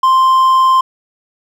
triangle tone, 1046.5 Hz, C6, in tune, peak -5 dBFS, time 0.03-0.81 s, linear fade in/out 5 ms, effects none

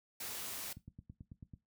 white noise, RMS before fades -43 dBFS, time 0.2-0.73 s, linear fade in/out 5 ms
click train, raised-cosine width 5 ms, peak -36 dBFS, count 8, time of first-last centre 0.77-1.537 s, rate 9.13 Hz
effects noise-tail reverb RT60 0.2 s tail -17 dB re dry + high-pass 60 Hz 12 dB/octave

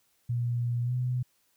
sine tone with pitch glide, 120 to 125.17 Hz, B2 to B2, -49 to +24 cents, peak -26 dBFS, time 0.29-1.23 s, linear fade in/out 10 ms, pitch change +73 cents, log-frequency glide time 0.83-0.93 s, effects white hiss -70 dBFS RMS until 1.56 s

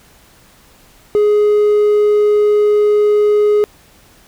triangle tone, 417.8 Hz, G#4, 10 cents sharp, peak -6 dBFS, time 1.15-3.64 s, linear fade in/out 0 ms, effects tanh soft clip ceiling -2 dBFS + pink hiss -47 dBFS RMS until 4.27 s

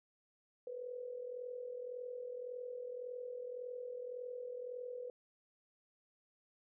sine tone with amplitude modulation, 494.7 Hz, B4, 3 cents sharp, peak -39 dBFS, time 0.67-5.1 s, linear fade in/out 2 ms, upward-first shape sine, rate 41.8 Hz, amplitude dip 65%, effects none

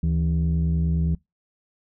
sine tone pair together, 74.13 / 163.6 Hz, D2 / E3, +17 / -13 cents, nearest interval octave + major second, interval 1370 cents, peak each -20 dBFS, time 0.03-1.15 s, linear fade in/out 5 ms, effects noise-tail reverb RT60 0.2 s tail -25 dB re dry + tanh soft clip ceiling -16 dBFS

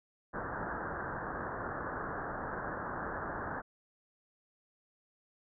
white low-pass noise, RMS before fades -39 dBFS, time 0.33-3.62 s, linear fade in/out 20 ms, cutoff 1700 Hz, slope 96 dB/octave, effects none

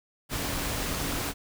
sine tone in noise, 281.2 Hz, C#4, 25 cents sharp, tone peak -40 dBFS, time 0.29-1.34 s, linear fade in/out 50 ms, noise pink, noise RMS -31 dBFS, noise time 0.29-1.34 s, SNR -12 dB, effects none

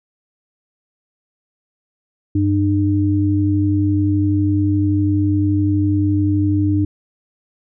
sine tone pair together, 96.8 / 302.2 Hz, G2 / D4, -21 / +50 cents, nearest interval octave + minor sixth, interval 1971 cents, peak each -16 dBFS, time 2.35-6.85 s, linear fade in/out 5 ms, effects none

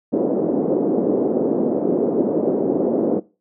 pink band-pass noise, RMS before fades -19 dBFS, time 0.12-3.2 s, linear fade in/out 20 ms, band 240 to 510 Hz, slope 24 dB/octave, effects noise-tail reverb RT60 0.3 s tail -20 dB re dry

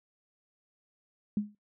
sine tone with exponential decay, 208 Hz, G#3, 3 cents sharp, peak -23 dBFS, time 1.37-1.55 s, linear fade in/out 2 ms, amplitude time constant 39 ms, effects noise-tail reverb RT60 0.2 s tail -25 dB re dry

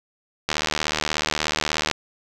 click train, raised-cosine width 0.2 ms, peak -4 dBFS, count 110, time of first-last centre 0.49-1.913 s, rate 76.6 Hz, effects none

